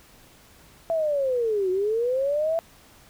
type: linear two-way sweep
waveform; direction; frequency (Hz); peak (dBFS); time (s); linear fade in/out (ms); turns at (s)
sine; down then up; 670 to 362.2 to 670; -21; 0.9-2.59; 0; 1.7
effects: pink hiss -53 dBFS RMS until 3.09 s